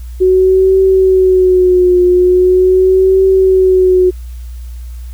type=tone with vibrato; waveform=sine; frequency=370 Hz; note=F#4; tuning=in tune; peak=-5 dBFS; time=0.2-4.11 s; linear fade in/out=20 ms; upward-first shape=triangle; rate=0.41 Hz; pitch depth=58 cents each way; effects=added 60 Hz sine -23 dBFS peak until 5.13 s + white hiss -46 dBFS RMS until 5.13 s